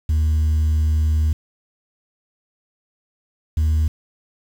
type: tone pair in turn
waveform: sine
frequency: 77.78 / 78.18 Hz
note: D#2 / D#2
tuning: 0 / +9 cents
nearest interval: unison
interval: 9 cents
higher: second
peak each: -12 dBFS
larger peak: neither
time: 0.09-1.33 / 3.57-3.88 s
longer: first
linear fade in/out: 5 ms
effects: tanh soft clip ceiling -14 dBFS + 7-bit